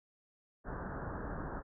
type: low-pass noise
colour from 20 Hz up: pink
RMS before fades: -41 dBFS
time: 0.64-1.63 s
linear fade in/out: 50 ms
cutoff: 1700 Hz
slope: 96 dB/octave
effects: none